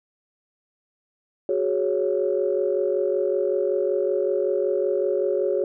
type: chord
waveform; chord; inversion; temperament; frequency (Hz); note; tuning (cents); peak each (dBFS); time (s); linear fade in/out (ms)
sine; F# suspended second; none; equal; 370 / 415.3 / 554.4; F#4 / G#4 / C#5; 0 / 0 / 0; -24; 1.49-5.64; 2
effects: tanh soft clip ceiling -10 dBFS